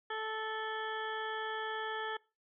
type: harmonic tone with a mistuned harmonic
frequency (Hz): 437.9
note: A4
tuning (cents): -8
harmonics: 1 / 2 / 3 / 4 / 5 / 7 / 8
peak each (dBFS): -41 / -41 / -43 / -41 / -55 / -51 / -49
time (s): 0.1-2.17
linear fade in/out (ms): 5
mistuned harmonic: 8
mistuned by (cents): -79
effects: noise-tail reverb RT60 0.3 s tail -22 dB re dry